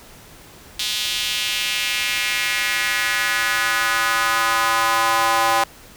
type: tone with high-pass filter sweep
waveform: square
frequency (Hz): 113.4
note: A#2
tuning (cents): -47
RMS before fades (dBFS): -20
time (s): 0.79-5.64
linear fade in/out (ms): 5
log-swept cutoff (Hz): 3500 to 860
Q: 2.3
effects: pink hiss -44 dBFS RMS until 5.96 s